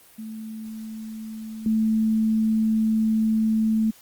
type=tone with level steps; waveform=sine; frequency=220 Hz; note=A3; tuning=in tune; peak=-32 / -18 dBFS; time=0.18-3.91 s; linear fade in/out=10 ms; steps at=1.66 s; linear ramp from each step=2 ms; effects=white hiss -52 dBFS RMS until 4.01 s + Opus 32 kbps